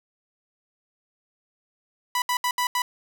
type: tone bursts at uneven times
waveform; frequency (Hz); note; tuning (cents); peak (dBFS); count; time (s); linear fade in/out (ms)
sawtooth; 987.8; B5; 0; -18; 5; 2.15-2.22 / 2.29-2.37 / 2.44-2.51 / 2.58-2.67 / 2.75-2.82; 2
effects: none